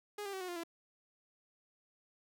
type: tone with pitch steps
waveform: sawtooth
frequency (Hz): 413.8 / 396.9 / 380.8 / 365.3 / 350.4 / 336.1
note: G#4 / G4 / F#4 / F#4 / F4 / E4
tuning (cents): -6 / +22 / +50 / -22 / +6 / +34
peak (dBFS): -36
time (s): 0.18-0.636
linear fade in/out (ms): 5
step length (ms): 76
effects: none

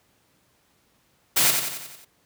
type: noise with echo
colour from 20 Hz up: white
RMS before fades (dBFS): -19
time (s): 1.36-1.51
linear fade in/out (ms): 10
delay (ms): 90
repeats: 6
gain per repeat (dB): -5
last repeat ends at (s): 2.05
effects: pink hiss -64 dBFS RMS until 2.25 s + high-pass 80 Hz 12 dB/octave

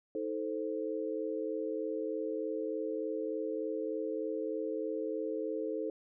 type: chord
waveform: sine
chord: A diminished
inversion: second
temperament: equal with one note detuned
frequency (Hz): 316.4 / 440 / 523.3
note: Eb4 / A4 / C5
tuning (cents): +29 / 0 / 0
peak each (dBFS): -38 / -36 / -39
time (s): 0.15-5.9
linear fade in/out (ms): 2
effects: none

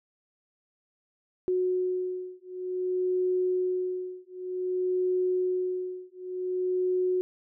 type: beating tone pair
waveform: sine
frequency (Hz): 366.2 / 366.74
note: F#4 / F#4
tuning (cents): -18 / -15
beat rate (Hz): 0.54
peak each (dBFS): -29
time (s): 1.48-7.21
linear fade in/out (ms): 0
effects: none

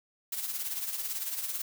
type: noise with tremolo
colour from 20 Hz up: blue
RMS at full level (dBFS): -32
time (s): 0.32-1.62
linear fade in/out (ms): 5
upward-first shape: triangle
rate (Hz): 18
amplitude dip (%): 65
effects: none

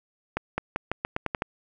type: accelerating click train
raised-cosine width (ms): 0.5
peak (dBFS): -11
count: 9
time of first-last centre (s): 0.37-1.421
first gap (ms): 210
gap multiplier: 0.86
effects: none

